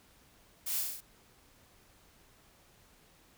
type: noise with echo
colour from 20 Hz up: blue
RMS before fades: -36 dBFS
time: 0.66-0.81 s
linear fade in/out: 10 ms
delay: 33 ms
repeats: 6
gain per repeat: -2 dB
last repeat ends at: 1.008 s
effects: pink hiss -63 dBFS RMS until 3.37 s